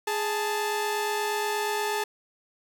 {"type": "tone pair together", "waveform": "sawtooth", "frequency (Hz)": [415.8, 880], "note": ["G#4", "A5"], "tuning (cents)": [2, 0], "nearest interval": "octave + minor second", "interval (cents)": 1298, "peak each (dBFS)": -25, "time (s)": [0.07, 2.04], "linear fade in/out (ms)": 5, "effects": ["10-bit"]}